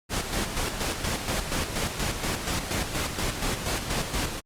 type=noise with tremolo; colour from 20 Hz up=pink; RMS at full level=-27 dBFS; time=0.09-4.41 s; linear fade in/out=50 ms; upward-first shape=square; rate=4.2 Hz; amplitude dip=50%; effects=low-pass 11000 Hz 12 dB/octave + Opus 48 kbps